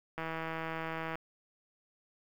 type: click train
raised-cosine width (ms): 0.5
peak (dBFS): -23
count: 159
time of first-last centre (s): 0.18-1.155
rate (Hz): 162
effects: 9-bit